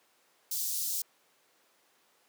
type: high-pass noise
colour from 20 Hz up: white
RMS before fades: -33 dBFS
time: 0.51-1.02 s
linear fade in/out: 5 ms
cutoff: 4500 Hz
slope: 24 dB/octave
effects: pink hiss -67 dBFS RMS until 2.28 s + high-pass 400 Hz 12 dB/octave